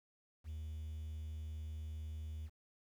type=tone; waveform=triangle; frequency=77.78 Hz; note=D#2; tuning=in tune; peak=-39 dBFS; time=0.44-2.5 s; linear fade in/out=50 ms; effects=tanh soft clip ceiling -36 dBFS + 11-bit